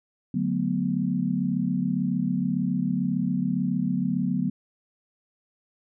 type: chord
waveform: sine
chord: B minor seventh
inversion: first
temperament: equal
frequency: 146.83 / 185 / 220 / 246.9 Hz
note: D3 / F#3 / A3 / B3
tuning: 0 / 0 / 0 / 0 cents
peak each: -31 / -26 / -31 / -27 dBFS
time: 0.34-4.5 s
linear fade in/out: 5 ms
effects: none